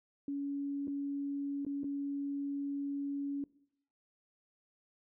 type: tone with dropouts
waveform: sine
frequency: 281.6 Hz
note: C#4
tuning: 27 cents sharp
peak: -34 dBFS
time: 0.28-3.44 s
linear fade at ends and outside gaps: 2 ms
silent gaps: 0.873-0.879 / 1.65-1.665 / 1.834-1.842 s
effects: noise-tail reverb RT60 0.7 s tail -21 dB re dry